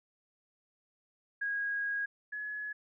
sine tone pair in turn, 1643 / 1694.1 Hz, G#6 / G#6, -19 / +34 cents, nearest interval minor second, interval 53 cents, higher second, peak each -31 / -36 dBFS, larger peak first, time 1.41-2.06 / 2.32-2.73 s, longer first, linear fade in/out 10 ms, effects none

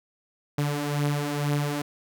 sawtooth beating tone pair, 144.2 / 146.3 Hz, D3 / D3, -31 / -6 cents, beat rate 2.1 Hz, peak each -26 / -22 dBFS, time 0.58-1.82 s, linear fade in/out 5 ms, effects none

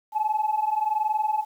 sine tone pair together, 844 / 865.2 Hz, G#5 / A5, +28 / -29 cents, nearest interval unison, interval 43 cents, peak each -25 / -23 dBFS, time 0.12-1.45 s, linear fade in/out 50 ms, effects tanh soft clip ceiling -15 dBFS + 9-bit

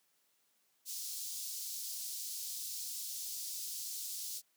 pink high-pass noise, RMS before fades -42 dBFS, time 0.85-4.42 s, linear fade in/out 50 ms, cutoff 4600 Hz, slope 24 dB/octave, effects white hiss -75 dBFS RMS until 4.56 s + high-pass 150 Hz 12 dB/octave

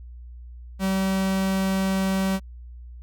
45% pulse tone, 191.5 Hz, G3, 40 cents flat, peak -21 dBFS, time 0.79-2.4 s, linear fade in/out 50 ms, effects added 60 Hz sine -38 dBFS peak until 3.02 s

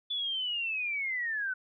sine linear sweep, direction down, 3474 to 1480 Hz, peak -30 dBFS, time 0.1-1.54 s, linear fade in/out 10 ms, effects none

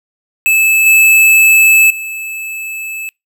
square tone with level steps, 2613 Hz, E7, 16 cents flat, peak -8 / -5 / -21 dBFS, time 0.46-3.09 s, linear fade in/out 0 ms, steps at 0.86 / 1.9 s, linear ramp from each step 5 ms, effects noise-tail reverb RT60 0.2 s tail -26 dB re dry

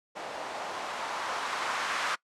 violet noise with low-pass filter sweep, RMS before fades -34 dBFS, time 0.15-2.16 s, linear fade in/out 20 ms, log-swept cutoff 640 to 1300 Hz, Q 1.5, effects noise-tail reverb RT60 0.1 s tail -23 dB re dry + low-pass 9000 Hz 12 dB/octave

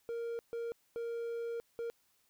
triangle tone bursts at uneven times, 466.2 Hz, A#4, in tune, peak -34 dBFS, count 4, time 0.09-0.39 / 0.53-0.72 / 0.96-1.6 / 1.79-1.9 s, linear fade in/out 0 ms, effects white hiss -73 dBFS RMS until 2.29 s

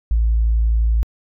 sine tone, 55.9 Hz, A1, 28 cents sharp, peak -12 dBFS, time 0.11-1.03 s, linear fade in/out 0 ms, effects tanh soft clip ceiling -9 dBFS

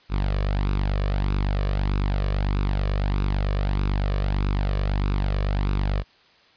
sawtooth tone with flanger, 49 Hz, G1, in tune, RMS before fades -23 dBFS, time 0.09-6.04 s, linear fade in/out 50 ms, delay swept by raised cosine 0.78 to 1.75 ms, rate 1.6 Hz, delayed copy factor +0.55, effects white hiss -56 dBFS RMS until 6.56 s + resampled to 11025 Hz

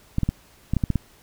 clicks, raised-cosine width 5 ms, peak -9 dBFS, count 8, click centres 0.184 / 0.233 / 0.29 / 0.736 / 0.767 / 0.838 / 0.903 / 0.957 s, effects pink hiss -54 dBFS RMS until 1.22 s

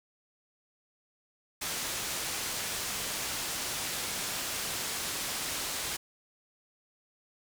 white low-pass noise, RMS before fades -35 dBFS, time 1.61-5.97 s, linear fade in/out 10 ms, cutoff 9400 Hz, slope 12 dB/octave, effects none

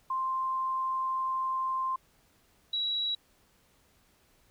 sine tone pair in turn, 1048 / 3891 Hz, C6 / B7, +2 / -27 cents, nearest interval octave + major seventh, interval 2271 cents, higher second, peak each -28 dBFS, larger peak neither, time 0.1-1.96 / 2.73-3.15 s, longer first, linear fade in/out 5 ms, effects pink hiss -66 dBFS RMS until 4.5 s

